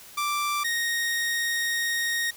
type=tone pair in turn; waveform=sawtooth; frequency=1174.7 / 1864.7 Hz; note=D6 / A#6; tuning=0 / 0 cents; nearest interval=minor sixth; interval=800 cents; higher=second; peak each=-21 dBFS; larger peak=neither; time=0.17-0.64 / 0.64-2.31 s; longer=second; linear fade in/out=10 ms; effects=white hiss -47 dBFS RMS until 2.36 s